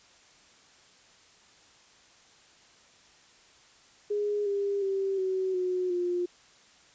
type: tone with pitch steps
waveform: sine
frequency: 413.7 / 401 / 388.7 / 376.7 / 365.2 / 354 Hz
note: G#4 / G4 / G4 / F#4 / F#4 / F4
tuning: -7 / +39 / -15 / +31 / -23 / +23 cents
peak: -26 dBFS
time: 4.1-6.26 s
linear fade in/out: 10 ms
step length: 360 ms
effects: white hiss -58 dBFS RMS until 6.94 s + resampled to 16000 Hz